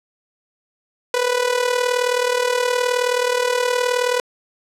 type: tone with amplitude modulation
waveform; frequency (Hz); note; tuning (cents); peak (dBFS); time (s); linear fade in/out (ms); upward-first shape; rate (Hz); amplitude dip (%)
sawtooth; 493.9; B4; 0; -10; 1.14-4.2; 2; sine; 39; 70
effects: low-pass 10000 Hz 12 dB/octave